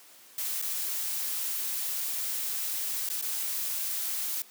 blue noise with dropouts, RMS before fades -32 dBFS, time 0.38-4.42 s, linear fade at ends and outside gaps 2 ms, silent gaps 0.617-0.623 / 3.09-3.1 / 3.214-3.224 s, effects white hiss -54 dBFS RMS until 4.5 s + high-pass 200 Hz 12 dB/octave

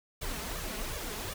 pink noise with flanger, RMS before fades -37 dBFS, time 0.21-1.34 s, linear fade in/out 10 ms, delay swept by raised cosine 1.7 to 4.8 ms, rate 2.7 Hz, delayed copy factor +1, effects none

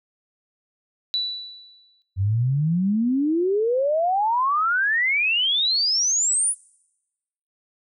sine tone with exponential decay, 3955 Hz, B7, 2 cents sharp, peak -19 dBFS, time 1.14-2.02 s, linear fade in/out 0 ms, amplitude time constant 190 ms
sine exponential sweep, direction up, 91.9 to 10080 Hz, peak -18 dBFS, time 2.16-6.55 s, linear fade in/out 50 ms
effects noise-tail reverb RT60 1.0 s tail -26 dB re dry

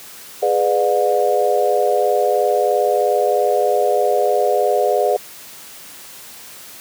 sine chord, G# diminished seventh, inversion none, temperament just, 415.3 / 498.4 / 598 / 717.6 Hz, G#4 / B4 / D5 / F5, 0 / +16 / +31 / +47 cents, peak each -19 dBFS, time 0.42-5.17 s, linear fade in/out 10 ms, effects white hiss -38 dBFS RMS until 6.8 s + high-pass 100 Hz 12 dB/octave

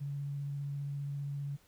sine tone with vibrato, 141.7 Hz, C#3, 38 cents sharp, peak -35 dBFS, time 0-1.57 s, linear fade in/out 20 ms, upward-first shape sine, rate 15 Hz, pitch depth 11 cents each way, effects pink hiss -66 dBFS RMS until 1.67 s

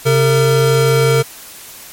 square tone pair together, 134.3 / 456.8 Hz, C3 / A#4, +46 / -35 cents, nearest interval octave + major sixth, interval 2119 cents, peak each -13 dBFS, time 0.05-1.23 s, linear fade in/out 20 ms, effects white hiss -35 dBFS RMS until 1.92 s + MP3 64 kbps

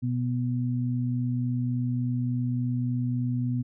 sine tone pair together, 123.45 / 246.9 Hz, B2 / B3, 0 / 0 cents, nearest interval octave, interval 1200 cents, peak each -26 / -29 dBFS, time 0.02-3.63 s, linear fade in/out 20 ms, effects none

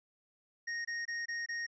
square tone bursts, 1863 Hz, A#6, 2 cents flat, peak -36 dBFS, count 5, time 0.67-1.666 s, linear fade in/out 10 ms, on 180 ms, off 24 ms, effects resampled to 16000 Hz

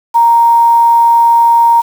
sine tone with quantisation, 932.3 Hz, A#5, in tune, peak -4 dBFS, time 0.14-1.82 s, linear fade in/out 20 ms, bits 5, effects none

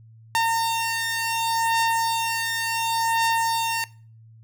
sawtooth beating tone pair, 912 / 912.69 Hz, A#5 / A#5, -38 / -37 cents, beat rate 0.69 Hz, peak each -22 / -19 dBFS, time 0.35-3.84 s, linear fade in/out 0 ms, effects noise-tail reverb RT60 0.4 s tail -20 dB re dry + added 112 Hz sine -46 dBFS peak until 4.43 s

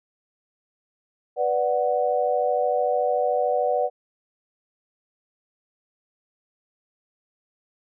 sine chord, B minor, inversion none, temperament equal, 493.9 / 587.3 / 740 Hz, B4 / D5 / F#5, 0 / 0 / 0 cents, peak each -24 dBFS, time 1.36-3.9 s, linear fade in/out 50 ms, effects none

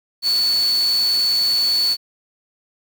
sine tone in noise, 4445 Hz, C#8, 4 cents sharp, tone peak -15 dBFS, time 0.22-1.97 s, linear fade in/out 50 ms, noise white, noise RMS -31 dBFS, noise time 0.22-1.97 s, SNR +13 dB, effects none

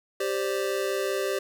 square chord, G suspended fourth, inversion none, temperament just, 392 / 522.7 / 588 Hz, G4 / C5 / D5, 0 / -2 / +2 cents, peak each -29 / -32 / -33 dBFS, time 0.2-1.39 s, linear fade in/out 5 ms, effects none

